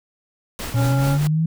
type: noise with tremolo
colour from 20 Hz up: pink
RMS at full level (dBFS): -28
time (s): 0.59-1.27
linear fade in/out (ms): 0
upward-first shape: triangle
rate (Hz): 4.7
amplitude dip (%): 60
type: harmonic tone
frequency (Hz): 277.2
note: C#4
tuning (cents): 0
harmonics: 1 / 2 / 3 / 5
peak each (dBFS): -25 / -28 / -30 / -32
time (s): 0.74-1.19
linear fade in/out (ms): 50
type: linear sweep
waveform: sine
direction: up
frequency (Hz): 116.4 to 164.3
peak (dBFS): -16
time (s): 0.74-1.46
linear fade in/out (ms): 5
effects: none